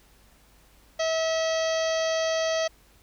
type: harmonic tone with a mistuned harmonic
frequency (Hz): 646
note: E5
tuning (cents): -35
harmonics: 1 / 2 / 3 / 4 / 5 / 6 / 7 / 8 / 9 / 10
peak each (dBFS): -24 / -36 / -34 / -40 / -36 / -44 / -38 / -43 / -41 / -41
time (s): 0.99-2.68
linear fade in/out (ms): 10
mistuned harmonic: 10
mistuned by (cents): -51
effects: added 50 Hz sine -59 dBFS peak until 3.02 s + pink hiss -59 dBFS RMS until 3.02 s